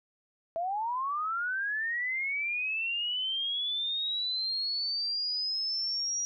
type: linear sweep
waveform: sine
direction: up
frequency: 650 to 5760 Hz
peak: -29 dBFS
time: 0.56-6.25 s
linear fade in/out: 0 ms
effects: none